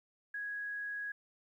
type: tone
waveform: sine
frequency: 1661.2 Hz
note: G#6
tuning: in tune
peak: -37 dBFS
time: 0.34-1.12 s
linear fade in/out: 5 ms
effects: 12-bit